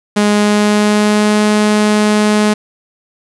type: tone with pitch glide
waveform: sawtooth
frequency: 207.7 to 211 Hz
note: G#3 to G#3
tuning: 0 to +28 cents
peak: -5 dBFS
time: 0.16-2.54 s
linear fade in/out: 10 ms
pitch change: +28 cents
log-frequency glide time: 0.3-1.43 s
effects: resampled to 24000 Hz + 7-bit